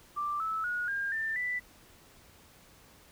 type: tone with pitch steps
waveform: sine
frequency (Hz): 1178 / 1307.1 / 1450.3 / 1609.2 / 1785.5 / 1981.2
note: D6 / E6 / F#6 / G6 / A6 / B6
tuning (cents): +5 / -15 / -35 / +45 / +25 / +5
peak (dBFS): -30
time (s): 0.16-1.6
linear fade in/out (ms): 20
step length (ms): 240
effects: pink hiss -58 dBFS RMS until 3.11 s